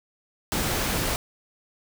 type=noise; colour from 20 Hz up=pink; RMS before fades=-26 dBFS; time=0.52-1.16 s; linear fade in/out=0 ms; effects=none